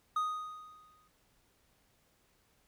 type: tone with exponential decay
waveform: triangle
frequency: 1244.5 Hz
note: D#6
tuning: in tune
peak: -26 dBFS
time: 0.16-1.08 s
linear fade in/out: 5 ms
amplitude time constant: 200 ms
effects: pink hiss -71 dBFS RMS until 2.67 s